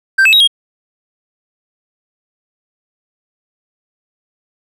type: tone with pitch steps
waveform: triangle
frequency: 1566 / 2606 / 3813 / 3257 Hz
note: G6 / E7 / A#7 / G#7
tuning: -2 / -20 / +38 / -34 cents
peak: -4 dBFS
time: 0.18-0.476 s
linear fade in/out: 10 ms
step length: 74 ms
effects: none